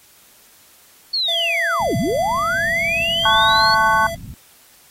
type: linear two-way sweep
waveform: sine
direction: down then up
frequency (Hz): 4455 to 98 to 4455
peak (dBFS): -17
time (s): 1.13-3.75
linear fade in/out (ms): 10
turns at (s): 1.97
type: tone with pitch glide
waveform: square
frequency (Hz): 674 to 668.2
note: E5 to E5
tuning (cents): +38 to +23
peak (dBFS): -26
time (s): 1.28-4.15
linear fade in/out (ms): 5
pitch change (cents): -15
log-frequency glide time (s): 1.69-3.71
type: low-pass noise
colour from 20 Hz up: white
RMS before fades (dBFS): -35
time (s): 1.8-4.34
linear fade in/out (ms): 0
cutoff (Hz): 230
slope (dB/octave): 48
type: chord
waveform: sine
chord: F# minor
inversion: first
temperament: equal with one note detuned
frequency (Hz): 880 / 1108.7 / 1503.2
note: A5 / C#6 / F#6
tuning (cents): 0 / 0 / +27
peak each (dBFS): -17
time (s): 3.25-4.07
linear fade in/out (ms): 5
effects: white hiss -50 dBFS RMS until 4.9 s + AAC 48 kbps